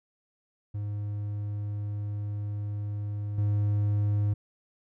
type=tone with level steps; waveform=triangle; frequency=103.3 Hz; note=G#2; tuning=9 cents flat; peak=-28 / -21 dBFS; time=0.74-4.34 s; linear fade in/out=10 ms; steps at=3.38 s; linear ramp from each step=2 ms; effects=none